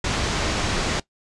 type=low-pass noise; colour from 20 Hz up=pink; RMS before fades=-24 dBFS; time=0.04-1 s; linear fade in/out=5 ms; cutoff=7000 Hz; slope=24 dB/octave; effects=noise-tail reverb RT60 0.1 s tail -19 dB re dry + resampled to 24000 Hz